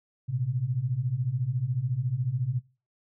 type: beating tone pair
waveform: sine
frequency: 116.6 / 130.6 Hz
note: A#2 / C3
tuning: +1 / -3 cents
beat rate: 14 Hz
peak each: -31 / -27 dBFS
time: 0.28-2.6 s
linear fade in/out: 20 ms
effects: noise-tail reverb RT60 0.3 s tail -18 dB re dry